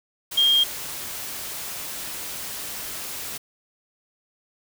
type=tone in noise; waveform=sine; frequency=3221 Hz; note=G7; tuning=46 cents sharp; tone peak=-15 dBFS; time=0.37-0.64 s; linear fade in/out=10 ms; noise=white; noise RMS=-33 dBFS; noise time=0.31-3.38 s; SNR=+15 dB; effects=none